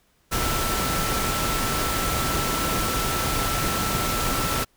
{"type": "tone in noise", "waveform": "sine", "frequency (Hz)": 1331, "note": "E6", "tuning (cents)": 16, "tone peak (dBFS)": -29, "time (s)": [0.31, 4.65], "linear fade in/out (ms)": 20, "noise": "pink", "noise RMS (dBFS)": -25, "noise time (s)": [0.31, 4.65], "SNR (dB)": -7, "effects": ["pink hiss -64 dBFS RMS until 4.76 s"]}